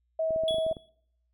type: tone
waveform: sine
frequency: 643 Hz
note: E5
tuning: 43 cents flat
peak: -25 dBFS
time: 0.19-0.73 s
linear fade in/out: 5 ms
type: clicks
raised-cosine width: 2 ms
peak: -28 dBFS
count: 9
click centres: 0.307 / 0.361 / 0.436 / 0.509 / 0.544 / 0.584 / 0.665 / 0.713 / 0.768 s
type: tone with exponential decay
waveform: triangle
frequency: 3371 Hz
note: G#7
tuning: 25 cents sharp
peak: -26 dBFS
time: 0.48-0.89 s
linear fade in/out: 1 ms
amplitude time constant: 87 ms
effects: noise-tail reverb RT60 0.7 s tail -23 dB re dry + added 60 Hz sine -70 dBFS peak until 1.33 s